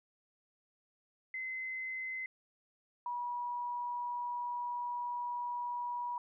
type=tone pair in turn; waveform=sine; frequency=2052 / 968.4 Hz; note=C7 / B5; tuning=-34 / -34 cents; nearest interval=octave + minor second; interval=1300 cents; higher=first; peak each=-37 / -35 dBFS; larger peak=second; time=1.34-2.26 / 3.06-6.18 s; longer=second; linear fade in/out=2 ms; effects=none